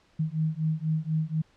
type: beating tone pair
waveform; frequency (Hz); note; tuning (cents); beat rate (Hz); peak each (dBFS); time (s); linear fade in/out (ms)
sine; 155.56 / 159.66; D#3 / D#3; 0 / +45; 4.1; -28; 0.19-1.42; 10
effects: pink hiss -63 dBFS RMS until 1.56 s + low-pass 5000 Hz 12 dB/octave